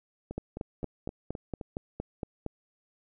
two click trains, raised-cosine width 2 ms, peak -20 / -24 dBFS, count 10 / 6, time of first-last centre 0.38-2.463 / 0.31-1.612 s, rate 4.32 / 3.84 Hz, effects none

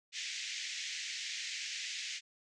pink band-pass noise, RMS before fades -41 dBFS, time 0.12-2.21 s, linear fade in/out 50 ms, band 1900 to 7100 Hz, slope 48 dB/octave, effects none

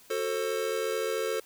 square chord, F# diminished, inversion none, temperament just, 370 / 444 / 532.8 Hz, F#4 / A4 / C5, 0 / +16 / +31 cents, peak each -37 / -31 / -34 dBFS, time 0.1-1.4 s, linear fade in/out 5 ms, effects white hiss -56 dBFS RMS until 1.45 s

